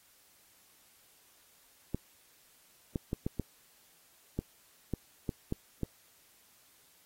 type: clicks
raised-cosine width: 3 ms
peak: -19 dBFS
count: 10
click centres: 1.946 / 2.958 / 3.131 / 3.265 / 3.397 / 4.39 / 4.937 / 5.292 / 5.524 / 5.833 s
effects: white hiss -64 dBFS RMS until 7.05 s + AAC 48 kbps